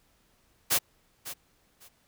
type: noise with echo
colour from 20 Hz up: white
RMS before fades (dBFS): -24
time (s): 0.7-0.79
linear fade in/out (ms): 20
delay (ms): 550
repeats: 2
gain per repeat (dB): -14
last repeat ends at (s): 1.89
effects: pink hiss -67 dBFS RMS until 2.07 s